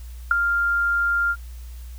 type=tone with ADSR envelope; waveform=sine; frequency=1397 Hz; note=F6; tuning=in tune; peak=-10 dBFS; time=0.31-1.36 s; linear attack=3 ms; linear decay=10 ms; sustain=-8 dB; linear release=54 ms; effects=added 60 Hz sine -34 dBFS peak until 1.98 s + white hiss -52 dBFS RMS until 1.98 s